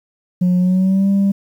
sine tone with pitch glide, 180 to 197.43 Hz, F#3 to G3, -47 to +13 cents, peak -9 dBFS, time 0.41-1.32 s, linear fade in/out 10 ms, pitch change +160 cents, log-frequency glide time 0.59-1.09 s, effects tanh soft clip ceiling -10 dBFS + 8-bit

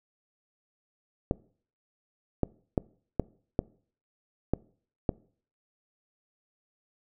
clicks, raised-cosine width 2 ms, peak -11 dBFS, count 7, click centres 1.311 / 2.433 / 2.778 / 3.197 / 3.591 / 4.536 / 5.092 s, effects noise-tail reverb RT60 0.5 s tail -23 dB re dry

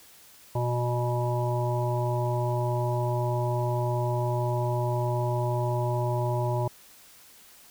harmonic tone, 121.7 Hz, B2, 25 cents flat, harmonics 1 / 3 / 5 / 7 / 8, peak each -26 / -33 / -32 / -35 / -35 dBFS, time 0.55-6.68 s, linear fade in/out 5 ms, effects white hiss -53 dBFS RMS until 7.7 s

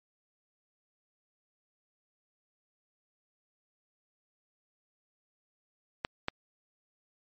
clicks, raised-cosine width 0.3 ms, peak -14 dBFS, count 2, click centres 6.049 / 6.284 s, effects MP3 32 kbps

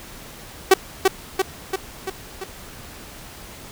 sawtooth tone with echo, 381 Hz, G4, 49 cents flat, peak -4 dBFS, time 0.71-0.74 s, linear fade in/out 5 ms, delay 340 ms, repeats 5, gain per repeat -4 dB, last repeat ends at 2.44 s, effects pink hiss -40 dBFS RMS until 3.71 s

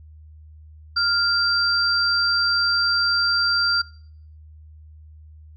sine tone pair together, 1400 / 4709 Hz, F6 / D8, +4 / +4 cents, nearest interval octave + major sixth, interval 2100 cents, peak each -21 / -20 dBFS, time 0.96-3.82 s, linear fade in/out 10 ms, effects noise-tail reverb RT60 0.6 s tail -24 dB re dry + added 77 Hz sine -42 dBFS peak until 5.56 s

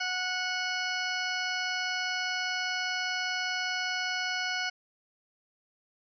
harmonic tone, 735 Hz, F#5, 12 cents flat, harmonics 1 / 2 / 3 / 4 / 6 / 7 / 8, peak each -38 / -33 / -36 / -38 / -39 / -39 / -45 dBFS, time 0-4.7 s, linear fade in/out 10 ms, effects none

